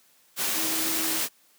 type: tone in noise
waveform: sine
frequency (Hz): 321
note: E4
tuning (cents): -46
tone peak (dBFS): -34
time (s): 0.53-1.21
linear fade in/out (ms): 50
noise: white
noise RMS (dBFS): -27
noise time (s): 0.36-1.29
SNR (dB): -10
effects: white hiss -61 dBFS RMS until 1.58 s + high-pass 150 Hz 12 dB/octave